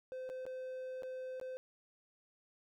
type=tone with dropouts; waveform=triangle; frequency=515 Hz; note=C5; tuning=28 cents flat; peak=-39 dBFS; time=0.12-1.57 s; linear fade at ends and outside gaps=0 ms; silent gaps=0.292-0.299 / 0.454-0.465 / 1.023-1.033 / 1.399-1.413 s; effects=none